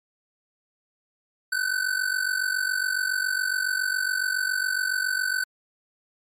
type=ring-modulated tone; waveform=square; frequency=1515 Hz; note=F#6; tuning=40 cents sharp; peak=-21 dBFS; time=1.52-5.44 s; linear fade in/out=0 ms; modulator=23.6 Hz; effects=MP3 64 kbps